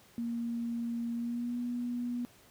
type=tone with pitch glide; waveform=sine; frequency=234.2 to 242.5 Hz; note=A#3 to B3; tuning=+8 to -31 cents; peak=-32 dBFS; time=0.18-2.25 s; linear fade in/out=0 ms; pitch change=+61 cents; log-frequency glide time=1.14-1.58 s; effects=pink hiss -60 dBFS RMS until 2.5 s + high-pass 60 Hz 12 dB/octave